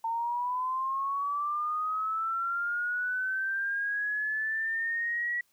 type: linear sweep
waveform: sine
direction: up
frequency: 903 to 1934 Hz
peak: -28 dBFS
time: 0.04-5.41 s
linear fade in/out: 5 ms
effects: white hiss -70 dBFS RMS until 5.52 s